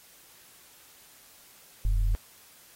sine tone pair together, 42.88 / 98 Hz, F1 / G2, -31 / 0 cents, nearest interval octave + major second, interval 1431 cents, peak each -22 / -32 dBFS, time 1.85-2.15 s, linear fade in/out 0 ms, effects white hiss -55 dBFS RMS until 2.75 s + AAC 48 kbps

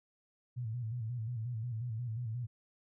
sine tone with vibrato, 116.54 Hz, A#2, in tune, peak -35 dBFS, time 0.56-2.47 s, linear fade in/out 20 ms, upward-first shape square, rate 5.6 Hz, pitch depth 93 cents each way, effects none

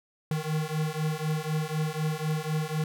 square beating tone pair, 153.5 / 157.5 Hz, D#3 / D#3, -23 / +21 cents, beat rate 4 Hz, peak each -31 dBFS, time 0.31-2.84 s, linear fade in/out 2 ms, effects none

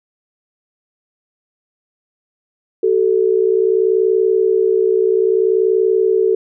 sine tone pair together, 379.4 / 440 Hz, F#4 / A4, +43 / 0 cents, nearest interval minor third, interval 257 cents, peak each -14 dBFS, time 2.83-6.35 s, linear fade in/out 5 ms, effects none

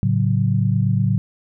sine chord, F# minor, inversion first, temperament equal, 110 / 138.59 / 185 Hz, A2 / C#3 / F#3, 0 / 0 / 0 cents, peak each -18 / -20 / -21 dBFS, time 0.03-1.18 s, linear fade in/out 0 ms, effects none

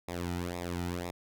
sawtooth tone with flanger, 87.7 Hz, F2, 8 cents sharp, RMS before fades -36 dBFS, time 0.08-1.11 s, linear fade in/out 5 ms, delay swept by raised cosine 0.66 to 1.86 ms, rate 2 Hz, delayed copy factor -0.85, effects none

